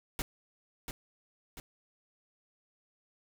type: noise with echo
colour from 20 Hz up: pink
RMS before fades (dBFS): -34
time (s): 0.19-0.22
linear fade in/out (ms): 0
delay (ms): 690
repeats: 2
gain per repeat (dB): -6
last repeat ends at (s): 1.6
effects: none